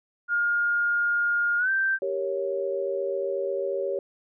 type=tone with pitch glide; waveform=sine; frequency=1418 to 1564.3 Hz; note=F6 to G6; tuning=+26 to -4 cents; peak=-21 dBFS; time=0.28-1.99 s; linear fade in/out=50 ms; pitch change=+170 cents; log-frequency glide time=1.58-1.7 s
type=chord; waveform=sine; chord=G diminished; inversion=none; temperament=equal; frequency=392 / 466.2 / 554.4 Hz; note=G4 / Bb4 / Db5; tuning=0 / 0 / 0 cents; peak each=-29 / -34 / -28 dBFS; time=2.02-3.99 s; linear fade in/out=2 ms
effects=none